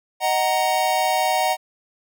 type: chord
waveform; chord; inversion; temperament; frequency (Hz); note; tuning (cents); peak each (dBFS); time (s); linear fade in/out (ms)
square; D# minor; none; just; 622.3 / 746.7 / 933.4; D#5 / F#5 / A#5; 0 / +16 / +2; -25 / -21 / -25; 0.2-1.57; 50
effects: none